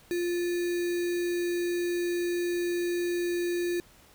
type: tone with sample-and-hold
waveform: sine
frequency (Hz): 349.2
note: F4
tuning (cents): 0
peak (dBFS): -26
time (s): 0.11-3.8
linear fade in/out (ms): 0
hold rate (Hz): 2100
effects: pink hiss -57 dBFS RMS until 4.14 s